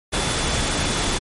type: tone in noise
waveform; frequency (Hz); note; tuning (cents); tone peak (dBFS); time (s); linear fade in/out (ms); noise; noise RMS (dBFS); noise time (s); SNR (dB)
sine; 3460; A7; -30; -32; 0.12-1.19; 20; pink; -22; 0.12-1.19; -13
effects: MP3 48 kbps